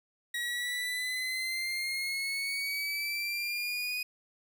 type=exponential sweep; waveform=30% pulse; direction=up; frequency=1905 to 2489 Hz; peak=-29 dBFS; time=0.34-4.03 s; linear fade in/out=5 ms; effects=none